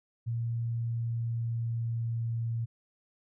sine tone with pitch glide, 116.54 to 115.4 Hz, A#2 to A#2, 0 to -17 cents, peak -29 dBFS, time 0.26-2.66 s, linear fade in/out 20 ms, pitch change -17 cents, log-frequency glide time 0.66-2.4 s, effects none

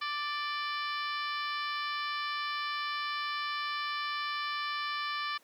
harmonic tone with a mistuned harmonic, 587.3 Hz, D5, in tune, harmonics 2 / 3 / 4 / 5 / 6 / 7 / 8 / 9, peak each -35 / -39 / -41 / -43 / -45 / -46 / -47 / -48 dBFS, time 0.01-5.38 s, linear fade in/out 10 ms, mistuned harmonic 5, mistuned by +25 cents, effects pink hiss -63 dBFS RMS until 5.43 s + high-pass 300 Hz 12 dB/octave

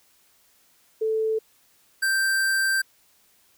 sine / square tone pair in turn, 440 / 1568 Hz, A4 / G6, 0 / 0 cents, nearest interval octave + minor seventh, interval 2200 cents, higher second, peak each -21 dBFS, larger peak neither, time 1.01-1.39 / 2.02-2.82 s, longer second, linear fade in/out 10 ms, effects white hiss -61 dBFS RMS until 3.57 s

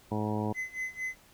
harmonic tone, 106.4 Hz, G#2, 42 cents sharp, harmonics 1 / 2 / 3 / 4 / 5 / 6 / 7 / 8 / 9, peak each -34 / -33 / -37 / -38 / -41 / -44 / -41 / -43 / -40 dBFS, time 0.11-0.53 s, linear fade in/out 10 ms
triangle tone with tremolo, 2035 Hz, C7, 49 cents flat, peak -29 dBFS, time 0.54-1.16 s, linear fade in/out 50 ms, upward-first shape sine, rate 4.4 Hz, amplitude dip 90%
effects pink hiss -59 dBFS RMS until 1.33 s

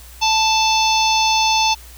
harmonic tone, 880 Hz, A5, in tune, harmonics 1 / 3 / 4 / 5 / 6 / 7, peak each -16 / -21 / -22 / -23 / -24 / -24 dBFS, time 0.21-1.75 s, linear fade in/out 20 ms, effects added 60 Hz sine -39 dBFS peak until 1.97 s + white hiss -43 dBFS RMS until 1.97 s

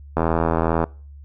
click train, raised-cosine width 1 ms, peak -5 dBFS, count 56, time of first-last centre 0.17-0.84 s, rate 82.1 Hz, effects noise-tail reverb RT60 0.4 s tail -24 dB re dry + added 71 Hz sine -38 dBFS peak until 1.24 s

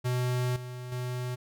square tone with level steps, 124.8 Hz, B2, 19 cents sharp, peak -27 / -38 / -32 dBFS, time 0.04-1.36 s, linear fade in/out 20 ms, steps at 0.56 / 0.92 s, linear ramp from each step 2 ms, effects none

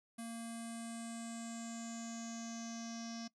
square tone with low-pass filter sweep, 230 Hz, A#3, 23 cents flat, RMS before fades -45 dBFS, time 0.18-3.28 s, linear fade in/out 10 ms, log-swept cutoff 10000 to 5500 Hz, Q 8.8, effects noise-tail reverb RT60 0.1 s tail -21 dB re dry

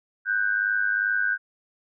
sine tone pair together, 1485 / 1587.6 Hz, F#6 / G6, +6 / +22 cents, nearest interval minor second, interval 116 cents, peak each -24 / -24 dBFS, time 0.25-1.38 s, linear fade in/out 50 ms, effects none

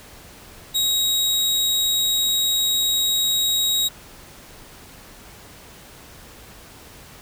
sawtooth tone, 3803 Hz, A#7, 34 cents sharp, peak -15 dBFS, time 0.74-3.89 s, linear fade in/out 20 ms, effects pink hiss -44 dBFS RMS until 7.21 s

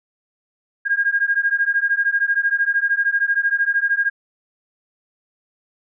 sine beating tone pair, 1617 / 1630 Hz, G#6 / G#6, -47 / -33 cents, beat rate 13 Hz, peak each -19 dBFS, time 0.85-4.1 s, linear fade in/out 20 ms, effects none

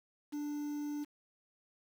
triangle tone with quantisation, 293.7 Hz, D4, in tune, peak -34 dBFS, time 0.32-1.05 s, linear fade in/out 20 ms, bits 9, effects none

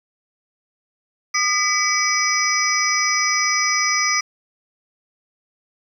sine tone cluster, 1224 / 1997 / 2291 / 5040 / 5860 Hz, D#6 / B6 / D7 / D#8 / F#8, -29 / +19 / -44 / +21 / -18 cents, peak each -23 dBFS, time 1.34-4.21 s, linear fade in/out 10 ms, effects 8-bit

